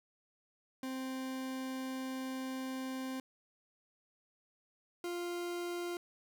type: tone pair in turn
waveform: 40% pulse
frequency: 261.6 / 349.2 Hz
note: C4 / F4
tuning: 0 / 0 cents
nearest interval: perfect fourth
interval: 500 cents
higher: second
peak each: -37 / -36 dBFS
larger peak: second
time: 0.83-3.2 / 5.04-5.97 s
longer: first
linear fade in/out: 2 ms
effects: none